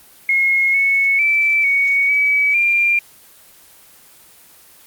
sine tone with pitch steps, 2161 / 2205 / 2324 / 2234 / 2282 / 2387 Hz, C#7 / C#7 / D7 / C#7 / C#7 / D7, -45 / -10 / -19 / +13 / +50 / +28 cents, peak -12 dBFS, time 0.29-2.99 s, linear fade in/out 2 ms, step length 450 ms, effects white hiss -46 dBFS RMS until 4.86 s + Opus 24 kbps

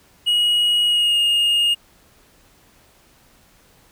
triangle tone with pitch glide, 2898 to 2845 Hz, F#7 to F7, -37 to +31 cents, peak -13 dBFS, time 0.26-1.75 s, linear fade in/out 20 ms, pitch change -32 cents, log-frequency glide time 0.87-1.19 s, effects pink hiss -54 dBFS RMS until 3.91 s

